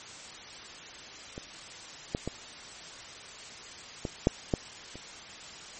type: clicks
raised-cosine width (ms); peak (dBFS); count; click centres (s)
2; -25 / -15 / -18 / -18 / -7 / -11 / -30; 7; 1.379 / 2.149 / 2.276 / 4.052 / 4.271 / 4.538 / 4.956
effects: white hiss -45 dBFS RMS until 5.79 s + MP3 32 kbps